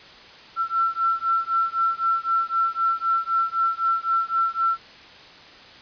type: beating tone pair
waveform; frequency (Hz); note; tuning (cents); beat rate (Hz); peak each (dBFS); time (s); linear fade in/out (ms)
sine; 1344 / 1347.9; E6 / E6; +33 / +38; 3.9; -23 / -23; 0.56-4.78; 50
effects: white hiss -45 dBFS RMS until 5.81 s + resampled to 11025 Hz